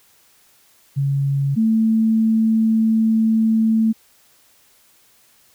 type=tone pair in turn; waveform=sine; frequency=139 / 222.2 Hz; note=C#3 / A3; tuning=+5 / +17 cents; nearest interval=minor sixth; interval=812 cents; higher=second; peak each=-16 / -13 dBFS; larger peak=second; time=0.96-1.56 / 1.56-3.93 s; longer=second; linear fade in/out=20 ms; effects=white hiss -55 dBFS RMS until 5.54 s